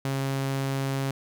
sawtooth tone, 135.9 Hz, C#3, 34 cents flat, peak -22 dBFS, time 0.05-1.11 s, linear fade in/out 2 ms, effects none

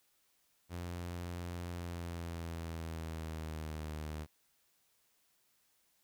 sawtooth tone with pitch glide, 87.31 to 76.89 Hz, F2 to D#2, 0 to -20 cents, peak -36 dBFS, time 0.69-4.27 s, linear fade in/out 50 ms, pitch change -220 cents, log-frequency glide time 1.71-3.94 s, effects white hiss -74 dBFS RMS until 6.03 s

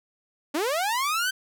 sawtooth linear sweep, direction up, 272.8 to 1568 Hz, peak -20 dBFS, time 0.54-1.31 s, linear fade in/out 10 ms, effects none

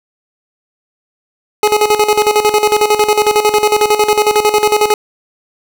25% pulse tone with tremolo, 421.7 Hz, G#4, 26 cents sharp, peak -3 dBFS, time 1.63-4.94 s, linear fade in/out 2 ms, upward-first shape square, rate 11 Hz, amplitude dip 70%, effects none

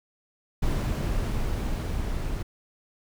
brown noise with level ramp, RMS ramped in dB -25 to -30 dBFS, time 0.62-2.43 s, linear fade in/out 10 ms, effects none

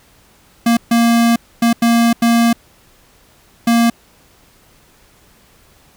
square tone bursts at uneven times, 233.1 Hz, A#3, in tune, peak -10 dBFS, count 6, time 0.66-0.77 / 0.91-1.36 / 1.62-1.73 / 1.82-2.13 / 2.22-2.53 / 3.67-3.9 s, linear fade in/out 5 ms, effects pink hiss -50 dBFS RMS until 5.96 s

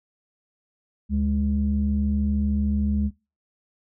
sine tone pair together, 73.42 / 207.1 Hz, D2 / G#3, 0 / -5 cents, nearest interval octave + tritone, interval 1795 cents, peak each -22 dBFS, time 1.09-3.11 s, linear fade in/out 50 ms, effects noise-tail reverb RT60 0.3 s tail -23 dB re dry + tanh soft clip ceiling -13 dBFS

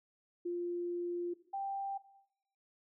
sine tone pair in turn, 349.2 / 787.3 Hz, F4 / G5, 0 / +7 cents, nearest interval octave + major second, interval 1407 cents, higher second, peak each -34 / -35 dBFS, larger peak first, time 0.45-1.34 / 1.53-1.98 s, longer first, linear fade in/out 10 ms, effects noise-tail reverb RT60 0.8 s tail -17 dB re dry

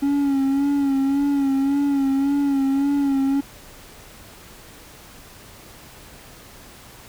triangle tone with vibrato, 277.2 Hz, C#4, in tune, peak -15 dBFS, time 0.02-3.41 s, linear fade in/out 10 ms, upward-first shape sine, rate 1.8 Hz, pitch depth 45 cents each way, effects pink hiss -44 dBFS RMS until 7.08 s

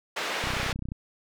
white band-pass noise, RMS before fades -31 dBFS, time 0.16-0.73 s, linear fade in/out 10 ms, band 310 to 2800 Hz, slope 12 dB/octave
click train, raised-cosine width 5 ms, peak -22 dBFS, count 16, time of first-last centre 0.44-0.919 s, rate 31.3 Hz
effects none

